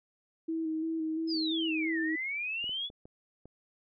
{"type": "tone with vibrato", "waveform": "sine", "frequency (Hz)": 320.6, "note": "E4", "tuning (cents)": -48, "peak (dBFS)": -30, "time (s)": [0.48, 2.16], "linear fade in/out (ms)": 10, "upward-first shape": "square", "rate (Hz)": 2.9, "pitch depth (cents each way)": 22}
{"type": "exponential two-way sweep", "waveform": "sine", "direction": "down then up", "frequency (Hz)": [5210, 1760, 3476], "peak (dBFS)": -32, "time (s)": [1.27, 2.9], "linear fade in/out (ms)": 50, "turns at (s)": 2}
{"type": "clicks", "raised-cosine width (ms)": 2, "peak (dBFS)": -37, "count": 5, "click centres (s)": [2.642, 2.694, 2.901, 3.055, 3.456]}
{"effects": []}